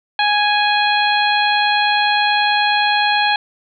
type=harmonic tone; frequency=830.6 Hz; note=G#5; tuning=in tune; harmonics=1 / 2 / 3 / 4 / 5; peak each=-16 / -19 / -21 / -22 / -23 dBFS; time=0.19-3.36 s; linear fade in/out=2 ms; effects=none